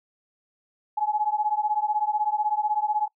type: beating tone pair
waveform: sine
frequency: 838 / 854 Hz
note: G#5 / G#5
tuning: +15 / +48 cents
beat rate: 16 Hz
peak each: -25 dBFS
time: 0.97-3.08 s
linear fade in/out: 10 ms
effects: noise-tail reverb RT60 0.1 s tail -25 dB re dry